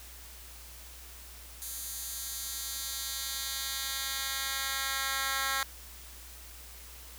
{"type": "tone with high-pass filter sweep", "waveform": "10% pulse", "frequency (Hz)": 270, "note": "C#4", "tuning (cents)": -45, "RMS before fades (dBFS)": -35, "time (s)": [1.62, 5.63], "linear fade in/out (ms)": 0, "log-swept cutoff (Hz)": [8100, 1500], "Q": 0.91, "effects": ["added 60 Hz sine -50 dBFS peak until 7.18 s", "white hiss -50 dBFS RMS until 7.18 s"]}